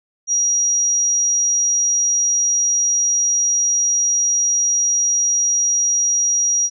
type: tone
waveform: sine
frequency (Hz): 5740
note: F8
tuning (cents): +47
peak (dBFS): -14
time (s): 0.27-6.7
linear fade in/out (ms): 50
effects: none